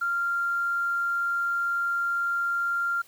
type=tone; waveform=triangle; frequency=1389 Hz; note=F6; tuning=10 cents flat; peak=-20 dBFS; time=0.01-3.02 s; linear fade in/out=10 ms; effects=tanh soft clip ceiling -22 dBFS + white hiss -56 dBFS RMS until 3.07 s